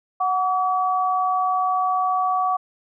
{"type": "tone pair together", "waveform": "sine", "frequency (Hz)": [739, 1141.5], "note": ["F#5", "D6"], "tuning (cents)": [-2, -50], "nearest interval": "minor sixth", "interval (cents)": 752, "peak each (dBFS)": -21, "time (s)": [0.2, 2.57], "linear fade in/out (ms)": 10, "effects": []}